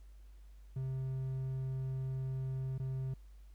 triangle tone with dropouts, 131.7 Hz, C3, 12 cents sharp, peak -33 dBFS, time 0.76-3.14 s, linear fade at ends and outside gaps 5 ms, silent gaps 2.781-2.797 s, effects added 50 Hz sine -52 dBFS peak until 3.54 s + pink hiss -73 dBFS RMS until 3.54 s

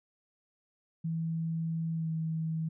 sine tone with pitch glide, 163.4 to 160.69 Hz, E3 to E3, -15 to -44 cents, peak -30 dBFS, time 1.04-2.69 s, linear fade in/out 10 ms, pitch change -29 cents, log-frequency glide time 1.94-2.1 s, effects none

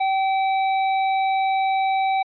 sine tone with hard clipping, 770 Hz, G5, 31 cents flat, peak -20 dBFS, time 0-2.23 s, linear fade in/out 10 ms, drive 10 dB, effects resampled to 11025 Hz

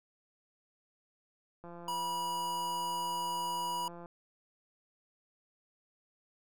click train, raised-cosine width 1 ms, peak -35 dBFS, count 417, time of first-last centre 1.64-4.059 s, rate 172 Hz
square tone, 971 Hz, B5, 30 cents flat, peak -34 dBFS, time 1.88-3.88 s, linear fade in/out 2 ms
effects none

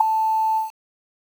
sine tone with ADSR envelope, 880 Hz, A5, in tune, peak -6 dBFS, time 0-0.71 s, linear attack 9 ms, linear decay 3 ms, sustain -11 dB, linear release 140 ms, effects 7-bit

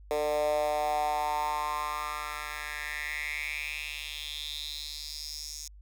10% pulse tone with high-pass filter sweep, 149.7 Hz, D3, 33 cents sharp, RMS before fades -33 dBFS, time 0.11-5.68 s, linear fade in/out 0 ms, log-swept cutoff 500 to 6100 Hz, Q 5.3, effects added 50 Hz sine -48 dBFS peak until 5.81 s

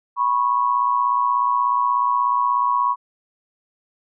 sine tone pair together, 983.4 / 1100 Hz, B5 / C#6, -8 / -14 cents, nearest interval major second, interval 194 cents, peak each -19 dBFS, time 0.16-2.96 s, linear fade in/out 50 ms, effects none

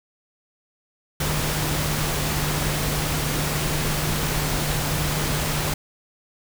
sine tone in noise, 150 Hz, D3, 37 cents sharp, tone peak -27 dBFS, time 1.2-5.74 s, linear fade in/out 5 ms, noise pink, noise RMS -25 dBFS, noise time 1.2-5.74 s, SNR -5 dB, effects none

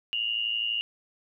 sine tone pair together, 2794 / 2906 Hz, F7 / F#7, 0 / -32 cents, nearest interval minor second, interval 68 cents, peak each -29 / -29 dBFS, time 0.13-0.81 s, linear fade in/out 0 ms, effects none

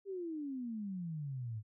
sine exponential sweep, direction down, 404 to 103.83 Hz, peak -38 dBFS, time 0.05-1.63 s, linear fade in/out 50 ms, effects none

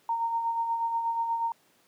sine tone with tremolo, 922 Hz, A#5, 19 cents flat, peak -24 dBFS, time 0.09-1.52 s, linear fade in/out 2 ms, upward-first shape sine, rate 8.3 Hz, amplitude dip 45%, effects pink hiss -64 dBFS RMS until 1.87 s + high-pass 200 Hz 12 dB/octave

